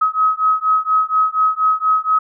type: beating tone pair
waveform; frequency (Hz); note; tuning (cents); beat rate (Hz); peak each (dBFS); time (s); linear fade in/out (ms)
sine; 1272 / 1276.2; D#6 / D#6; +38 / +44; 4.2; -16; 0.01-2.19; 10
effects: none